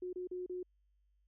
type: tone with dropouts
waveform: sine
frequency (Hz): 362.7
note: F#4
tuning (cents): -34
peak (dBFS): -38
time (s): 0.02-0.63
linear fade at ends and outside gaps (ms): 5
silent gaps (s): 0.13-0.158 / 0.273-0.312 / 0.463-0.495
effects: added 50 Hz sine -70 dBFS peak until 1.27 s